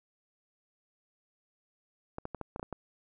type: clicks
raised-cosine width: 1 ms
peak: -23 dBFS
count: 8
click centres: 2.184 / 2.254 / 2.347 / 2.413 / 2.561 / 2.596 / 2.629 / 2.727 s
effects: none